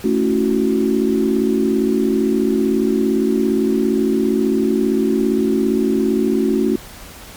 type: chord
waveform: sine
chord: F# minor seventh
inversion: first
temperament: equal with one note detuned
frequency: 220 / 277.2 / 332.3 / 370 Hz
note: A3 / C#4 / E4 / F#4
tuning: 0 / 0 / +14 / 0 cents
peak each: -18 / -19 / -22 / -18 dBFS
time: 0.04-6.76 s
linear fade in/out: 5 ms
effects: pink hiss -37 dBFS RMS until 7.36 s + MP3 96 kbps